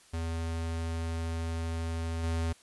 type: tone with level steps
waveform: square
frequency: 82.4 Hz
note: E2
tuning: in tune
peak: -32 / -29 dBFS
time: 0.13-2.53 s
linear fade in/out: 10 ms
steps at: 2.23 s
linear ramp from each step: 10 ms
effects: white hiss -59 dBFS RMS until 2.62 s + resampled to 24000 Hz